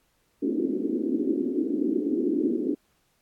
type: band-pass noise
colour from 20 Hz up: white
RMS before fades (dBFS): -26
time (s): 0.42-2.75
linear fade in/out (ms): 10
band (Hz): 240 to 370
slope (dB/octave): 48
effects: pink hiss -69 dBFS RMS until 3.21 s + AAC 64 kbps